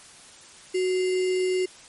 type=tone with sample-and-hold; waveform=sine; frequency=370 Hz; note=F#4; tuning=in tune; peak=-21 dBFS; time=0.74-1.66 s; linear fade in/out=10 ms; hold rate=2450 Hz; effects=white hiss -48 dBFS RMS until 1.88 s + MP3 48 kbps